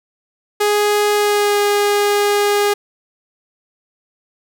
sawtooth tone with pitch glide, 415.3 to 410.1 Hz, G#4 to G#4, 0 to -22 cents, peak -9 dBFS, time 0.6-2.74 s, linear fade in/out 10 ms, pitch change -22 cents, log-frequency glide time 1.15-1.59 s, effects none

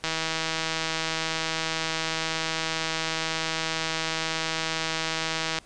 click train, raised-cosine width 0.2 ms, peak -10 dBFS, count 894, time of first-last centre 0.04-5.587 s, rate 161 Hz, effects pink hiss -54 dBFS RMS until 5.65 s + resampled to 22050 Hz

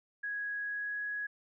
sine tone with pitch glide, 1661.2 to 1671.8 Hz, G#6 to G#6, 0 to +11 cents, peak -34 dBFS, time 0.23-1.27 s, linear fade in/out 10 ms, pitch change +11 cents, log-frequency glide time 0.61-1.03 s, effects none

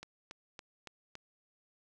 click train, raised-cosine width 0.2 ms, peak -28 dBFS, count 5, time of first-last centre 0.03-1.154 s, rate 3.56 Hz, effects none

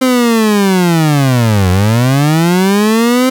30% pulse linear two-way sweep, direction down then up, 261.5 to 88.8 to 261.5 Hz, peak -5 dBFS, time 0.01-3.3 s, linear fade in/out 10 ms, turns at 1.7 s, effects none

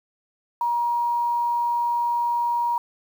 sine tone with quantisation, 950 Hz, A#5, 33 cents sharp, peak -20 dBFS, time 0.61-2.78 s, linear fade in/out 2 ms, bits 8, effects none

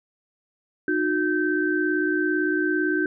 sine tone cluster, 306.6 / 364.4 / 1551 Hz, D#4 / F#4 / G6, -25 / -26 / -19 cents, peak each -24 / -25 / -25 dBFS, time 0.88-3.06 s, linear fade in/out 2 ms, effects none

